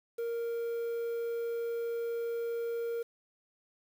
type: tone with quantisation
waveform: triangle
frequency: 466.2 Hz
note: A#4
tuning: in tune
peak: -30 dBFS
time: 0.18-3.03 s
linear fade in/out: 10 ms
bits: 9
effects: none